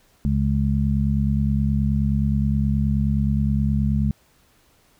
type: harmonic tone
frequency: 69.5 Hz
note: C#2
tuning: 5 cents sharp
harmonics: 1 / 2 / 3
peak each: -22 / -22 / -22 dBFS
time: 0.25-4.11 s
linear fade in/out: 0 ms
effects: pink hiss -59 dBFS RMS until 4.99 s